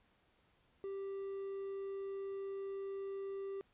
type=tone; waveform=triangle; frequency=392 Hz; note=G4; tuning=in tune; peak=-38 dBFS; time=0.84-3.61 s; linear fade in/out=0 ms; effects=pink hiss -73 dBFS RMS until 3.73 s + resampled to 8000 Hz